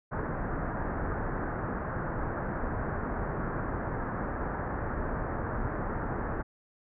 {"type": "low-pass noise", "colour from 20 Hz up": "pink", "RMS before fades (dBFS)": -33, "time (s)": [0.11, 6.43], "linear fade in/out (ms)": 20, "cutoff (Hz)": 1700, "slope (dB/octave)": 48, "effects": []}